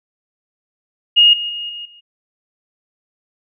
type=tone with level steps; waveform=sine; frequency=2858 Hz; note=F7; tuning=39 cents sharp; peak=-6 / -20 / -23 / -27 / -41 dBFS; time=1.16-2.01 s; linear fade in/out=20 ms; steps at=1.33 / 1.49 / 1.69 / 1.85 s; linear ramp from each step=5 ms; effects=none